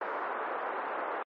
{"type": "band-pass noise", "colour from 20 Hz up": "white", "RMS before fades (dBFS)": -35, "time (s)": [0.01, 1.23], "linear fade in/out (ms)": 5, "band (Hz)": [370, 1400], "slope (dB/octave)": 24, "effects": ["MP3 32 kbps"]}